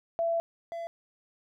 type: tone pair in turn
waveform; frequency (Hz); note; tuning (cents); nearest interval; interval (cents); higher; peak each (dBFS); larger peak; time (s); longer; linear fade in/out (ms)
sine / triangle; 670 / 673.8; E5 / E5; +28 / +38; unison; 10; second; -25 / -32; first; 0.19-0.4 / 0.72-0.87; first; 0
effects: none